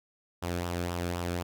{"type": "tone with flanger", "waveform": "sawtooth", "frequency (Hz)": 87.31, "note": "F2", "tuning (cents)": 0, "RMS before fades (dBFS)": -33, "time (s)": [0.42, 1.43], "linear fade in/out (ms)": 10, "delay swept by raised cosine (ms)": [0.45, 1.05], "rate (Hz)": 3.9, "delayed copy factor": -0.5, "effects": []}